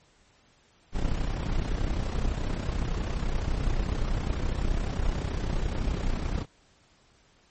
brown noise with amplitude modulation, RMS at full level -25 dBFS, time 0.92-6.46 s, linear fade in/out 50 ms, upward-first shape sine, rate 31.7 Hz, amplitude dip 60%, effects pink hiss -62 dBFS RMS until 7.5 s + MP3 32 kbps

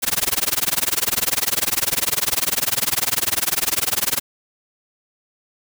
white noise with tremolo, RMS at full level -17 dBFS, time 0.02-4.2 s, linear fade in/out 20 ms, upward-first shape sine, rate 20 Hz, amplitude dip 100%, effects none

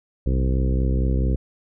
harmonic tone with a mistuned harmonic, 64.5 Hz, C2, 24 cents flat, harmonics 1 / 2 / 3 / 4 / 5 / 6 / 7 / 8, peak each -19 / -25 / -29 / -31 / -33 / -35 / -36 / -37 dBFS, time 0.26-1.36 s, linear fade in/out 5 ms, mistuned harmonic 1, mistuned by -97 cents, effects none

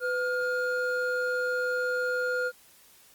triangle tone pair together, 501 / 1417 Hz, B4 / F6, +25 / +25 cents, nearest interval octave + tritone, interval 1800 cents, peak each -27 dBFS, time 0-2.52 s, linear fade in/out 50 ms, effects white hiss -57 dBFS RMS until 3.14 s + Opus 32 kbps

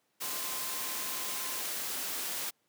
sine tone in noise, 1042 Hz, C6, 7 cents flat, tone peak -47 dBFS, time 0.21-1.63 s, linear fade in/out 20 ms, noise white, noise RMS -36 dBFS, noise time 0.2-2.51 s, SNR -14 dB, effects pink hiss -75 dBFS RMS until 2.68 s + high-pass 200 Hz 12 dB/octave

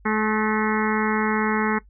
harmonic tone with a mistuned harmonic, 215.3 Hz, A3, 37 cents flat, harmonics 1 / 2 / 4 / 5 / 6 / 7 / 8 / 9 / 10, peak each -23 / -26 / -29 / -30 / -31 / -31 / -32 / -33 / -33 dBFS, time 0.05-1.79 s, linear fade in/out 10 ms, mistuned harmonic 8, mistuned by +36 cents, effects noise-tail reverb RT60 0.1 s tail -18 dB re dry + added 50 Hz sine -48 dBFS peak until 1.89 s

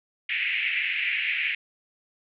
pink band-pass noise, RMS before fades -27 dBFS, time 0.29-1.55 s, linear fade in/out 5 ms, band 2000 to 2700 Hz, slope 48 dB/octave, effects none

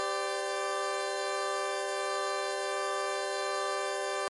20% pulse chord, G suspended fourth, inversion none, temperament equal with one note detuned, 392 / 514 / 587.3 Hz, G4 / C5 / D5, 0 / -31 / 0 cents, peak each -30 / -32 / -29 dBFS, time 0-4.28 s, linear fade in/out 0 ms, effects MP3 48 kbps

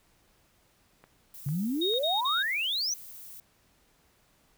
click train, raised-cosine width 0.5 ms, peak -36 dBFS, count 4, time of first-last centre 1.04-2.385 s, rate 2.23 Hz
violet noise, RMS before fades -46 dBFS, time 1.34-3.4 s, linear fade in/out 2 ms
sine exponential sweep, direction up, 133.8 to 6200 Hz, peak -27 dBFS, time 1.46-2.94 s, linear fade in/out 5 ms
sine tone bursts, 3729 Hz, A#7, in tune, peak -27 dBFS, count 3, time 1.81-2.428 s, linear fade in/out 10 ms, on 180 ms, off 39 ms
effects pink hiss -66 dBFS RMS until 4.57 s

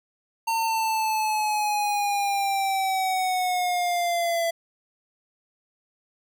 square linear sweep, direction down, 911 to 668 Hz, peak -23 dBFS, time 0.47-4.51 s, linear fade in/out 10 ms, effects none

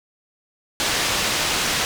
white low-pass noise, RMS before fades -22 dBFS, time 0.8-1.85 s, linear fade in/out 0 ms, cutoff 5300 Hz, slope 12 dB/octave, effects none

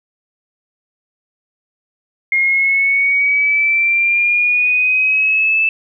sine exponential sweep, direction up, 2134 to 2637 Hz, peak -11 dBFS, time 2.32-5.69 s, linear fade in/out 2 ms, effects none

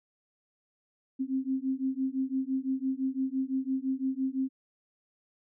sine beating tone pair, 261.6 / 267.5 Hz, C4 / C4, 0 / +38 cents, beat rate 5.9 Hz, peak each -31 dBFS, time 1.19-4.49 s, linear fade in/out 20 ms, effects none

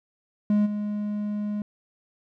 triangle tone with level steps, 208.2 Hz, G#3, 5 cents sharp, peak -16 / -24 dBFS, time 0.5-1.62 s, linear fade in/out 2 ms, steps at 0.65 s, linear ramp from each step 20 ms, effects none

